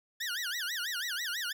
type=tone with vibrato; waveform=20% pulse; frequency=1661.2 Hz; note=G#6; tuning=in tune; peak=-28 dBFS; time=0.2-1.53 s; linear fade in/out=10 ms; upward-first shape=sine; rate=6.1 Hz; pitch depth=290 cents each way; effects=none